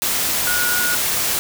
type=tone in noise; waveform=sine; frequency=1447 Hz; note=F#6; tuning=39 cents flat; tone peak=-20 dBFS; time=0.47-0.95 s; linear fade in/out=0 ms; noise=white; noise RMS=-20 dBFS; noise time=0.02-1.39 s; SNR=-3 dB; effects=none